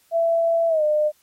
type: tone with pitch glide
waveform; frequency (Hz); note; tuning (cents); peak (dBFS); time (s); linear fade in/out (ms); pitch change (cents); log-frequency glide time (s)
sine; 667 to 604.6; E5 to D#5; +20 to -50; -16; 0.11-1.12; 50; -170; 0.68-0.83
effects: white hiss -60 dBFS RMS until 1.22 s + MP3 64 kbps